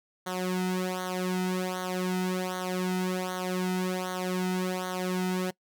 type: tone with flanger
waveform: sawtooth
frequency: 183.6 Hz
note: F#3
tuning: 13 cents flat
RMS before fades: -30 dBFS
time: 0.26-5.51 s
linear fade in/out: 10 ms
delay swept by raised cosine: 0.39 to 1.79 ms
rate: 1.3 Hz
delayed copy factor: -0.85
effects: noise-tail reverb RT60 0.1 s tail -23 dB re dry